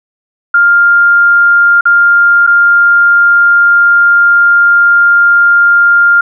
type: tone with dropouts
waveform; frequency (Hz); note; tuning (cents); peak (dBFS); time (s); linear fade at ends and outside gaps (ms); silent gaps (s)
sine; 1401; F6; +5; -3; 0.54-6.21; 5; 1.81-1.854 / 2.467-2.473
effects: none